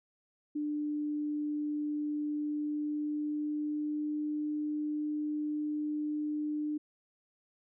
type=tone with pitch glide; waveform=sine; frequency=297.5 to 300.3 Hz; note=D4 to D4; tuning=+22 to +39 cents; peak=-31 dBFS; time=0.55-6.78 s; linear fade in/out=10 ms; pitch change=+17 cents; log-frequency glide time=2.31-4.33 s; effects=none